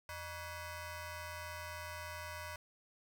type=ring-modulated tone; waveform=15% pulse; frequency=523.3 Hz; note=C5; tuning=in tune; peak=-34 dBFS; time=0.09-2.56 s; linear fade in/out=2 ms; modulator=438 Hz; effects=none